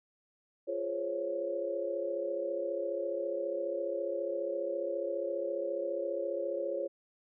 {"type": "chord", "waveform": "sine", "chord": "Db major seventh", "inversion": "first", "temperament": "just", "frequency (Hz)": [346.5, 415.8, 519.7, 554.4], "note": ["F4", "Ab4", "C5", "Db5"], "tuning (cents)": [-14, 2, -12, 0], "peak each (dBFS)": [-39, -40, -40, -34], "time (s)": [0.67, 6.88], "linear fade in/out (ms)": 20, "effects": []}